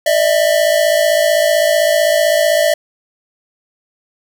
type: tone pair together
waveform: square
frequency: 598 / 653.7 Hz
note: D5 / E5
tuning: +31 / -15 cents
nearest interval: major second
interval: 154 cents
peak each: -14 dBFS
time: 0.06-2.74 s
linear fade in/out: 5 ms
effects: none